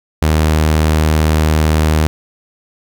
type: tone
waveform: sawtooth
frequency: 77.78 Hz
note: D#2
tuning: in tune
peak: -6 dBFS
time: 0.22-2.07 s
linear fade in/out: 0 ms
effects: none